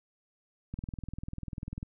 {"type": "click train", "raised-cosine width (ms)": 5, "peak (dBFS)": -25, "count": 23, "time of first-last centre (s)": [0.74, 1.829], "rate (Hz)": 20.2, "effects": []}